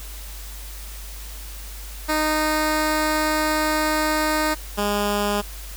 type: tone pair in turn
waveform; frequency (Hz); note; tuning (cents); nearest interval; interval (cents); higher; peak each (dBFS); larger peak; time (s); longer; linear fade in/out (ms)
10% pulse; 308.4 / 205.2; D#4 / G#3; -15 / -21; perfect fifth; 706; first; -11 / -12; first; 2.08-4.55 / 4.77-5.42; first; 20
effects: added 50 Hz sine -34 dBFS peak until 5.76 s + white hiss -40 dBFS RMS until 5.76 s